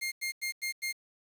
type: tone bursts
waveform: sawtooth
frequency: 2122 Hz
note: C7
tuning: 24 cents sharp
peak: -28 dBFS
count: 5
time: 0.01-0.928 s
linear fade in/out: 20 ms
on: 110 ms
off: 92 ms
effects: 9-bit